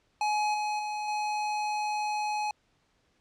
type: tone with level steps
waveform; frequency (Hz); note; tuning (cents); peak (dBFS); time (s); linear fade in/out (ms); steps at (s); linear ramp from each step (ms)
square; 843; G#5; +26; -26 / -29 / -32 / -29; 0.21-2.51; 2; 0.54 / 0.79 / 1.08; 2
effects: pink hiss -70 dBFS RMS until 3.2 s + low-pass 6000 Hz 12 dB/octave